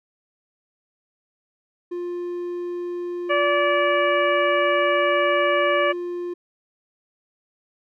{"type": "tone", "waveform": "triangle", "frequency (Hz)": 351.6, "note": "F4", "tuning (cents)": 12, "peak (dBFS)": -24, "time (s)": [1.91, 6.34], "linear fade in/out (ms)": 10}
{"type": "harmonic tone", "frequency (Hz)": 578, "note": "D5", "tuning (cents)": -28, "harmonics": [1, 2, 3, 4, 5], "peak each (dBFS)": [-20, -23, -26, -27, -31], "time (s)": [3.29, 5.93], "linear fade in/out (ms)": 20}
{"effects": []}